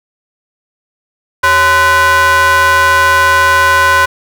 square ring-modulated tone, 235.4 Hz, A#3, 17 cents sharp, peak -4 dBFS, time 1.43-4.06 s, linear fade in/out 10 ms, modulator 1260 Hz, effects none

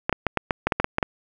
clicks, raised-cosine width 0.5 ms, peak -5 dBFS, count 11, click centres 0.095 / 0.127 / 0.267 / 0.373 / 0.508 / 0.67 / 0.722 / 0.8 / 0.844 / 0.984 / 1.028 s, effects none

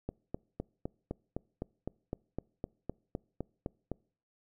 click train, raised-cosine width 2 ms, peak -22 dBFS, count 16, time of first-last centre 0.09-3.917 s, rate 3.92 Hz, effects noise-tail reverb RT60 0.5 s tail -26 dB re dry

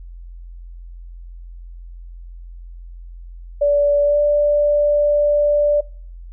sine tone with pitch glide, 578 to 587.1 Hz, D5 to D5, -28 to -1 cents, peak -12 dBFS, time 3.61-5.81 s, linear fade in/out 10 ms, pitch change +27 cents, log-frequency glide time 4.03-4.19 s, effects noise-tail reverb RT60 0.5 s tail -24 dB re dry + added 43 Hz sine -33 dBFS peak until 6.32 s

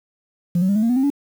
sine tone with pitch steps, 174.61 / 187.14 / 200.6 / 215 / 230.4 / 246.9 / 264.7 / 283.7 Hz, F3 / F#3 / G3 / A3 / A#3 / B3 / C4 / C#4, 0 / +20 / +40 / -40 / -20 / 0 / +20 / +40 cents, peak -13 dBFS, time 0.55-1.102 s, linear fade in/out 5 ms, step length 69 ms, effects tanh soft clip ceiling -12 dBFS + 7-bit

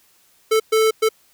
square tone bursts at uneven times, 440 Hz, A4, in tune, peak -14 dBFS, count 3, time 0.51-0.6 / 0.72-0.91 / 1.02-1.09 s, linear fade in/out 10 ms, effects white hiss -57 dBFS RMS until 1.33 s

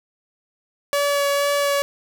sawtooth tone with vibrato, 569 Hz, C#5, 45 cents sharp, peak -14 dBFS, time 0.93-1.82 s, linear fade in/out 0 ms, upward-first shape sine, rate 2.1 Hz, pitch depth 11 cents each way, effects none

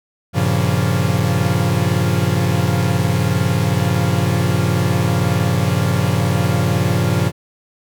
45% pulse chord, G half-diminished seventh, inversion none, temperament equal with one note detuned, 97.1 / 116.54 / 138.59 / 174.61 Hz, G2 / Bb2 / Db3 / F3, -16 / 0 / 0 / 0 cents, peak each -20 dBFS, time 0.33-7.32 s, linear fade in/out 50 ms, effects none

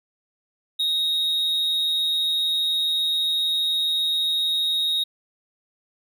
triangle tone with amplitude modulation, 3752 Hz, A#7, 11 cents sharp, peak -17 dBFS, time 0.79-5.04 s, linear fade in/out 10 ms, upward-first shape sine, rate 167 Hz, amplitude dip 35%, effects none

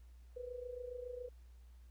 sine tone with amplitude modulation, 493.9 Hz, B4, in tune, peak -40 dBFS, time 0.36-1.29 s, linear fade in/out 10 ms, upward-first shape sine, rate 27.2 Hz, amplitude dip 70%, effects added 60 Hz sine -55 dBFS peak until 1.9 s + pink hiss -75 dBFS RMS until 1.9 s

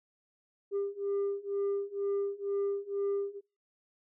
sine beating tone pair, 398.7 / 400.8 Hz, G4 / G4, +29 / +38 cents, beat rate 2.1 Hz, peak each -32 / -31 dBFS, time 0.71-3.41 s, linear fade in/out 50 ms, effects noise-tail reverb RT60 0.3 s tail -26 dB re dry + tanh soft clip ceiling -27 dBFS

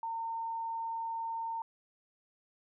sine tone, 911 Hz, A#5, 40 cents flat, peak -34 dBFS, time 0.03-1.62 s, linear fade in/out 2 ms, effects none

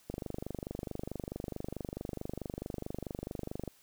click train, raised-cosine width 2 ms, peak -24 dBFS, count 89, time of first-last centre 0.1-3.677 s, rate 24.6 Hz, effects white hiss -64 dBFS RMS until 3.82 s

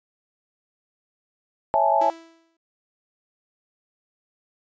sine chord, A major seventh, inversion first, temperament equal, 554.4 / 659.3 / 830.6 / 880 Hz, C#5 / E5 / G#5 / A5, 0 / 0 / 0 / 0 cents, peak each -26 / -22 / -21 / -21 dBFS, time 1.74-2.1 s, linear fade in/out 0 ms
sawtooth tone with exponential decay, 329.6 Hz, E4, in tune, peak -27 dBFS, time 2.01-2.57 s, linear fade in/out 5 ms, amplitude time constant 120 ms
effects resampled to 16000 Hz

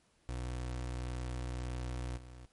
30% pulse tone with level steps, 61.74 Hz, B1, in tune, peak -34 / -46 dBFS, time 0.29-2.46 s, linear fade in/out 0 ms, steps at 2.16 s, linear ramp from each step 20 ms, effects pink hiss -71 dBFS RMS until 2.52 s + MP3 48 kbps

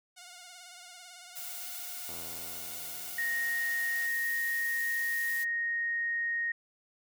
5% pulse tone with vibrato, 717 Hz, F5, 45 cents sharp, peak -36 dBFS, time 0.16-4.08 s, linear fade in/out 20 ms, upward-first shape triangle, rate 18 Hz, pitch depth 62 cents each way
blue noise, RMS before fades -41 dBFS, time 1.35-5.45 s, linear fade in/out 20 ms
5% pulse tone with exponential decay, 84.2 Hz, E2, 37 cents sharp, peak -35 dBFS, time 2.08-5.67 s, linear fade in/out 5 ms, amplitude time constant 780 ms
sine tone, 1864.7 Hz, A#6, in tune, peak -29 dBFS, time 3.18-6.52 s, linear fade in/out 5 ms
effects none

